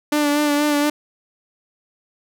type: tone with vibrato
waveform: sawtooth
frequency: 293.9 Hz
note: D4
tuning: 1 cent sharp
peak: -12 dBFS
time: 0.12-0.9 s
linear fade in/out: 5 ms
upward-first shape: sine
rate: 4.2 Hz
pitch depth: 28 cents each way
effects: none